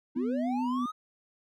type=linear sweep; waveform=triangle; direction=up; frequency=293.7 to 1284 Hz; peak=-31 dBFS; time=0.15-0.92 s; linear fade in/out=20 ms
type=tone with vibrato; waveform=sine; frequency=250 Hz; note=B3; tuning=21 cents sharp; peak=-28 dBFS; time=0.16-0.86 s; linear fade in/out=5 ms; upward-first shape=sine; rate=7 Hz; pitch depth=23 cents each way
effects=none